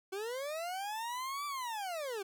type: linear two-way sweep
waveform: 40% pulse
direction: up then down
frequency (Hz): 372.6 to 1174.7 to 372.6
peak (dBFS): -36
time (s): 0.12-2.23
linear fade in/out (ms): 10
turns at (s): 1.46
effects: none